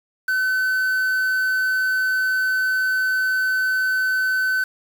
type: tone with quantisation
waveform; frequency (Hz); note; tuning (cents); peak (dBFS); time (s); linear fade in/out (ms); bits
triangle; 1519; F#6; +45; -16; 0.28-4.64; 5; 6
effects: none